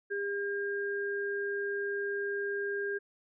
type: tone pair together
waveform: sine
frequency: 402.5 / 1610 Hz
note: G4 / G6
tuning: +46 / +46 cents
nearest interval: 2 octaves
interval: 2400 cents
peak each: -33 / -35 dBFS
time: 0.1-2.99 s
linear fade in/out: 20 ms
effects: none